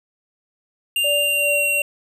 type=tone with pitch glide; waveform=square; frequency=2794 to 2746 Hz; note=F7 to F7; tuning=0 to -30 cents; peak=-18 dBFS; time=0.96-1.82 s; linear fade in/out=2 ms; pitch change=-30 cents; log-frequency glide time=1.2-1.62 s
type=tone with tremolo; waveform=sine; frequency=580 Hz; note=D5; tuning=22 cents flat; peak=-20 dBFS; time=1.04-1.82 s; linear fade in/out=5 ms; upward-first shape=sine; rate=2.6 Hz; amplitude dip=70%
effects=none